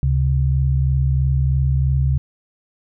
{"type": "tone pair together", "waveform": "sine", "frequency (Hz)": [71.04, 134.1], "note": ["C#2", "C3"], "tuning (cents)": [43, 43], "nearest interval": "major seventh", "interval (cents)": 1100, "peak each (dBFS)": [-17, -17], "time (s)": [0.03, 2.18], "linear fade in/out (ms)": 0, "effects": []}